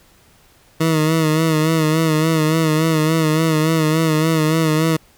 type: tone with vibrato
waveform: 20% pulse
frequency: 158.4 Hz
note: D#3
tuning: 31 cents sharp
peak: -9 dBFS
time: 0.8-4.97 s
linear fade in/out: 10 ms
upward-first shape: sine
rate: 3.5 Hz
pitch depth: 50 cents each way
effects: pink hiss -52 dBFS RMS until 5.17 s